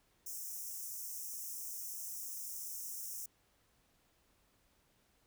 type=high-pass noise; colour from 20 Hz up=white; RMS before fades=-44 dBFS; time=0.26-3.26 s; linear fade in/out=5 ms; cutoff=5400 Hz; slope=96 dB/octave; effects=pink hiss -73 dBFS RMS until 5.26 s